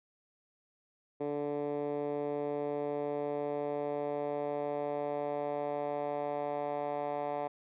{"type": "tone with band-pass filter sweep", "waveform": "10% pulse", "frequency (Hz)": 145.6, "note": "D3", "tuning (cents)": -15, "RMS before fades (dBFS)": -35, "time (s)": [1.2, 7.48], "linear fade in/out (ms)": 10, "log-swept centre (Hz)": [410, 700], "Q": 1.9, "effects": ["resampled to 8000 Hz"]}